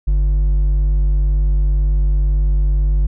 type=tone with hard clipping; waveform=sine; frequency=49 Hz; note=G1; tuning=in tune; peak=-13 dBFS; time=0.07-3.07 s; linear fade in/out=10 ms; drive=4 dB; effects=none